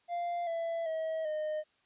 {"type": "tone with pitch steps", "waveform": "triangle", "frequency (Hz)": [695, 667.1, 640.3, 614.5], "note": ["F5", "E5", "D#5", "D#5"], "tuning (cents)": [-9, 20, 49, -22], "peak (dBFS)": -30, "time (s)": [0.08, 1.64], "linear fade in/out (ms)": 50, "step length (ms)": 390, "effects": ["white hiss -71 dBFS RMS until 1.85 s", "resampled to 8000 Hz"]}